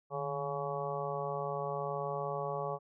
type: harmonic tone with a mistuned harmonic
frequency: 140.7 Hz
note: C#3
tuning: 26 cents sharp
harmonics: 1 / 3 / 4 / 5 / 6 / 7 / 8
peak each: -42 / -40 / -39 / -42 / -42 / -49 / -41 dBFS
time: 0.1-2.79 s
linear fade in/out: 50 ms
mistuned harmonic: 1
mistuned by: +110 cents
effects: none